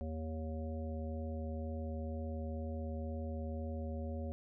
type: harmonic tone with a mistuned harmonic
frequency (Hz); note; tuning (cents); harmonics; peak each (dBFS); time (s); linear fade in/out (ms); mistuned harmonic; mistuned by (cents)
79.2; D#2; +31; 1 / 3 / 5 / 7 / 9; -39 / -44 / -51 / -47 / -54; 0.01-4.32; 0; 3; -15
effects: none